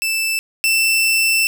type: tone pair in turn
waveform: sawtooth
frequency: 2646 / 2669 Hz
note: E7 / E7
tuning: +6 / +21 cents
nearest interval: unison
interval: 15 cents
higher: second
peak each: -14 / -10 dBFS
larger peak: second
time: 0.02-0.39 / 0.64-1.47 s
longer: second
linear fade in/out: 0 ms
effects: none